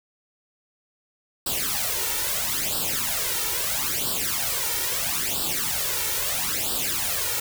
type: noise with flanger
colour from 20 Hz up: white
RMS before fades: -26 dBFS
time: 1.46-7.4 s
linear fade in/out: 5 ms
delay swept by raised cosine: 0.23 to 2.23 ms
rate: 0.76 Hz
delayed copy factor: +0.8
effects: none